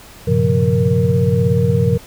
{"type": "tone cluster", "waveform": "sine", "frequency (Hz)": [97.8, 119.5, 136.3, 175.4, 468.1], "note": ["G2", "A#2", "C#3", "F3", "A#4"], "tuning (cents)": [-4, 43, -29, 8, 7], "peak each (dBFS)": -18, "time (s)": [0.27, 1.98], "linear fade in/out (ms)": 10, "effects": ["pink hiss -40 dBFS RMS until 2.06 s"]}